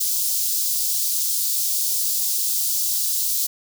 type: high-pass noise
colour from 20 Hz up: white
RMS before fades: -22 dBFS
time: 0-3.47 s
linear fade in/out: 10 ms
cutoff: 4400 Hz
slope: 24 dB/octave
effects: none